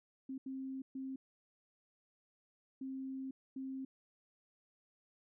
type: tone bursts at uneven times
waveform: sine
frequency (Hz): 265.5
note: C4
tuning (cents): +25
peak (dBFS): -40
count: 5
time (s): 0.29-0.38 / 0.46-0.82 / 0.95-1.16 / 2.81-3.31 / 3.56-3.85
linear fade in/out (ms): 5
effects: none